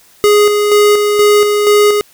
square tone with tremolo, 415.3 Hz, G#4, in tune, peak -6 dBFS, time 0.24-2.01 s, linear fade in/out 0 ms, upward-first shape square, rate 2.1 Hz, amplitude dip 40%, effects white hiss -46 dBFS RMS until 2.13 s

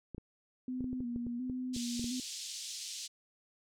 clicks, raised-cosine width 3 ms, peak -30 dBFS, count 12, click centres 0.147 / 0.181 / 0.807 / 0.843 / 0.93 / 1.005 / 1.161 / 1.267 / 1.498 / 1.764 / 1.995 / 2.043 s
sine tone with vibrato, 246.4 Hz, B3, 4 cents flat, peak -35 dBFS, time 0.68-2.2 s, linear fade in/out 2 ms, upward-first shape square, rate 1.4 Hz, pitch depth 52 cents each way
white band-pass noise, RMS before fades -43 dBFS, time 1.73-3.08 s, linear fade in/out 20 ms, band 3200 to 7400 Hz, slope 24 dB/octave
effects none

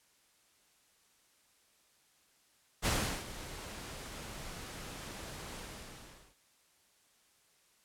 pink noise with ADSR envelope, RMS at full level -30 dBFS, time 2.82-6.36 s, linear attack 39 ms, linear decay 380 ms, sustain -15 dB, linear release 780 ms, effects white hiss -69 dBFS RMS until 7.84 s + low-pass 11000 Hz 12 dB/octave

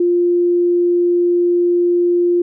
sine tone, 350 Hz, F4, 4 cents sharp, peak -11 dBFS, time 0-2.42 s, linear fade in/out 5 ms, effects none

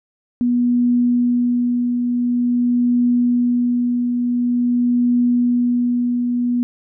sine tone with tremolo, 243.2 Hz, B3, 26 cents flat, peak -12 dBFS, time 0.41-6.63 s, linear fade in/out 0 ms, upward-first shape triangle, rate 0.47 Hz, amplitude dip 40%, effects none

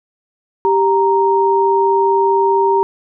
sine tone pair together, 392 / 932.3 Hz, G4 / A#5, 0 / 0 cents, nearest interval octave + minor third, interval 1500 cents, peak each -13 dBFS, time 0.65-2.83 s, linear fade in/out 0 ms, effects none

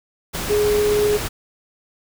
sine tone in noise, 417.8 Hz, G#4, 10 cents sharp, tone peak -15 dBFS, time 0.49-1.18 s, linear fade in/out 20 ms, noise pink, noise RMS -26 dBFS, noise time 0.33-1.29 s, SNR +8 dB, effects none

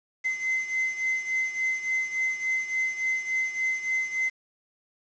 triangle beating tone pair, 2057 / 2060.5 Hz, C7 / C7, -30 / -27 cents, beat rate 3.5 Hz, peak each -25 / -30 dBFS, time 0.24-4.3 s, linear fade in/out 20 ms, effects resampled to 16000 Hz + 8-bit

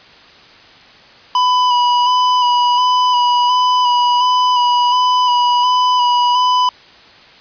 square tone with vibrato, 987.8 Hz, B5, in tune, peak -11 dBFS, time 1.35-6.69 s, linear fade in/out 2 ms, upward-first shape square, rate 1.4 Hz, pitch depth 19 cents each way, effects white hiss -42 dBFS RMS until 7.4 s + resampled to 11025 Hz

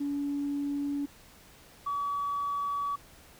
sine tone pair in turn, 284.9 / 1139.6 Hz, C#4 / C#6, +48 / +48 cents, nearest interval 2 octaves, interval 2400 cents, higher second, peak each -28 dBFS, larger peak neither, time 0-1.06 / 1.86-2.96 s, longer second, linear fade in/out 10 ms, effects tanh soft clip ceiling -24 dBFS + pink hiss -55 dBFS RMS until 3.39 s

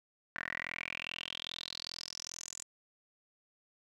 10% pulse tone with band-pass filter sweep, 42.45 Hz, F1, 48 cents flat, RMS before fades -43 dBFS, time 0.36-2.63 s, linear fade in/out 0 ms, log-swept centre 1700 to 7400 Hz, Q 7.3, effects none

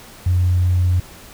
sine tone, 90 Hz, F#2, 47 cents flat, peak -12 dBFS, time 0.26-1 s, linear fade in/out 5 ms, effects tanh soft clip ceiling -8 dBFS + pink hiss -41 dBFS RMS until 1.33 s

